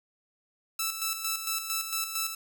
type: tone with tremolo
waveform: 5% pulse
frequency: 1318.5 Hz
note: E6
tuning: in tune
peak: -16 dBFS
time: 0.79-2.35 s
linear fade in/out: 5 ms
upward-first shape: square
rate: 4.4 Hz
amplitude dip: 55%
effects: none